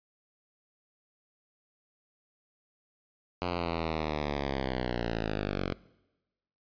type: linear sweep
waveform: 5% pulse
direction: down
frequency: 89.5 to 45 Hz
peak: -19 dBFS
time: 3.42-5.73 s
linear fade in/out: 0 ms
effects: noise-tail reverb RT60 1.0 s tail -22 dB re dry + resampled to 11025 Hz